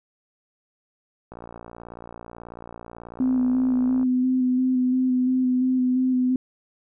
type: click train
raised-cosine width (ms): 1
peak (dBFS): -25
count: 159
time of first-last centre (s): 1.32-4.03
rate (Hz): 58.3
type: tone with vibrato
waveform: sine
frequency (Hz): 254.8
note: C4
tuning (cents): -46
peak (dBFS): -18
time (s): 3.2-6.36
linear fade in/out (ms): 2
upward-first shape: square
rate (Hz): 2.9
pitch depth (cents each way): 16
effects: none